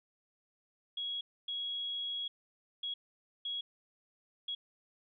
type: tone bursts at uneven times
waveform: sine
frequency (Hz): 3322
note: G#7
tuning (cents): 0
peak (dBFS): -35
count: 5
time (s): 0.97-1.21 / 1.48-2.28 / 2.83-2.94 / 3.45-3.61 / 4.48-4.55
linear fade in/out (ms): 5
effects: none